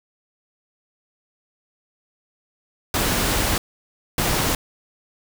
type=noise bursts at uneven times; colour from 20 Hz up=pink; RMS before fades=-21 dBFS; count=2; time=2.94-3.58 / 4.18-4.55 s; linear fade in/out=2 ms; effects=none